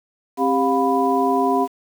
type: tone cluster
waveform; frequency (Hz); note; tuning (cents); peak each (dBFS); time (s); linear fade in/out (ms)
sine; 266.5 / 396.3 / 708 / 990; C4 / G4 / F5 / B5; +32 / +19 / +23 / +4; -21; 0.37-1.68; 50
effects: 7-bit